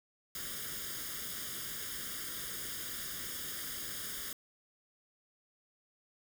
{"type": "noise with comb filter", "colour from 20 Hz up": "white", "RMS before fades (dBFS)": -41, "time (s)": [0.35, 4.33], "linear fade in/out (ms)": 2, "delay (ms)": 0.59, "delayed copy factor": 0.8, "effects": []}